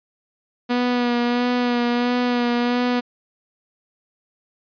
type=tone with vibrato; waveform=sawtooth; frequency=243.1 Hz; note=B3; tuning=27 cents flat; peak=-14 dBFS; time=0.69-3.01 s; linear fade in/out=20 ms; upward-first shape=sine; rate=1.5 Hz; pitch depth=24 cents each way; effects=resampled to 11025 Hz